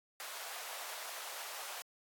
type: high-pass noise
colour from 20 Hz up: pink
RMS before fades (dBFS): -45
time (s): 0.2-1.82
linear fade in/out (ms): 0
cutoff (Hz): 630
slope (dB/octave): 24
effects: AAC 64 kbps